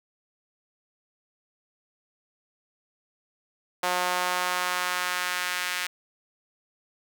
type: tone with high-pass filter sweep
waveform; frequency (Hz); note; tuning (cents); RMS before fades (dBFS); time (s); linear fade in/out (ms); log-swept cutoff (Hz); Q
sawtooth; 180; F#3; -47; -28; 3.83-5.87; 5; 750 to 1900; 1.3
effects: none